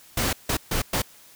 pink noise bursts at uneven times, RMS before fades -24 dBFS, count 4, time 0.17-0.33 / 0.49-0.57 / 0.71-0.82 / 0.93-1.02 s, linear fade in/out 5 ms, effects white hiss -51 dBFS RMS until 1.35 s

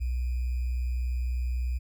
sine tone with sample-and-hold, 61.74 Hz, B1, in tune, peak -26 dBFS, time 0-1.79 s, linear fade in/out 20 ms, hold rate 2450 Hz, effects none

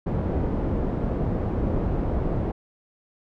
pink low-pass noise, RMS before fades -25 dBFS, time 0.06-2.52 s, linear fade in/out 10 ms, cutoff 540 Hz, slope 12 dB/octave, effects none

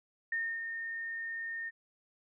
sine tone with ADSR envelope, 1829 Hz, A#6, 33 cents flat, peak -30 dBFS, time 0.32-1.71 s, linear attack 4 ms, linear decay 270 ms, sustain -6 dB, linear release 31 ms, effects none

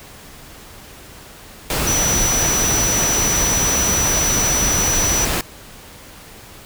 sine tone in noise, 5920 Hz, F#8, in tune, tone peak -17 dBFS, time 1.87-5.25 s, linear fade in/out 2 ms, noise pink, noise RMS -20 dBFS, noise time 1.7-5.41 s, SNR 0 dB, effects pink hiss -40 dBFS RMS until 6.65 s

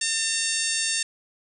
harmonic tone with a mistuned harmonic, 909 Hz, A#5, 44 cents flat, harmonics 2 / 3 / 4 / 5 / 6 / 7 / 8 / 9 / 10, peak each -32 / -32 / -32 / -32 / -32 / -32 / -32 / -32 / -32 dBFS, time 0.01-1.03 s, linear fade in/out 5 ms, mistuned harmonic 2, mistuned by -18 cents, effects none

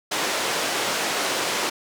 pink band-pass noise, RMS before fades -25 dBFS, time 0.11-1.7 s, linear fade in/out 10 ms, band 410 to 8100 Hz, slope 12 dB/octave, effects none

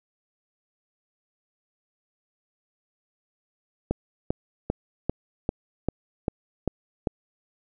click train, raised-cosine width 2 ms, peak -10 dBFS, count 9, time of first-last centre 3.91-7.072 s, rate 2.53 Hz, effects none

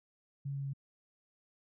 sine tone with pitch steps, 139.5 / 138.7 / 137.9 Hz, C#3 / C#3 / C#3, +11 / +1 / -9 cents, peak -35 dBFS, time 0.45-0.735 s, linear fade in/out 10 ms, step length 95 ms, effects none

